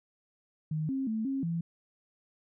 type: tone with pitch steps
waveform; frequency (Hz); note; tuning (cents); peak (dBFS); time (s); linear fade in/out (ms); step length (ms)
sine; 155.3 / 267.6 / 220.1 / 270.2 / 167.5; D#3 / C4 / A3 / C#4 / E3; -3 / +39 / +1 / -44 / +28; -29; 0.71-1.61; 5; 180
effects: none